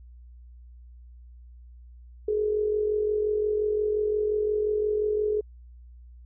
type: tone with amplitude modulation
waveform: sine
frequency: 423 Hz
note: G#4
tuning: 32 cents sharp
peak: -20 dBFS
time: 2.28-5.41 s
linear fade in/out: 5 ms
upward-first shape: sine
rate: 45.7 Hz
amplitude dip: 55%
effects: added 60 Hz sine -45 dBFS peak until 6.25 s